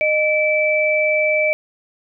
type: tone pair together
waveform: sine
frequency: 614 / 2318 Hz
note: D#5 / D7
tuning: -23 / -23 cents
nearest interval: octave + major seventh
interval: 2300 cents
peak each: -17 dBFS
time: 0.01-1.53 s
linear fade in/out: 0 ms
effects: none